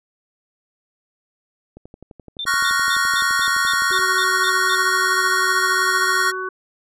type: click train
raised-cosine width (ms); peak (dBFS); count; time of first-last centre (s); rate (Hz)
2; -26; 27; 1.77-3.992; 11.7
type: tone bursts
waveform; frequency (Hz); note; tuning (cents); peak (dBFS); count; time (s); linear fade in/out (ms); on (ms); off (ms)
sine; 3572; A7; +25; -24; 10; 2.39-4.75; 2; 56; 200
type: chord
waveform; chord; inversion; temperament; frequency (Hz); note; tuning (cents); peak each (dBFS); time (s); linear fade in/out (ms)
square; Gb major seventh; second; equal; 1108.7 / 1396.9 / 1480 / 1864.7; Db6 / F6 / Gb6 / Bb6; 0 / 0 / 0 / 0; -23; 2.46-6.32; 20
type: harmonic tone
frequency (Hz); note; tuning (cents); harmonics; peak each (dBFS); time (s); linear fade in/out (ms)
373.9; F#4; +18; 1 / 3 / 4; -28 / -28 / -28; 3.91-6.49; 5
effects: low-pass 12000 Hz 12 dB/octave